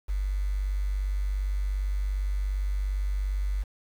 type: tone with quantisation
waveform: sine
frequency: 48.67 Hz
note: G1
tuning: 12 cents flat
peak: -25 dBFS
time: 0.08-3.64 s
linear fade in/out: 20 ms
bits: 8
effects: none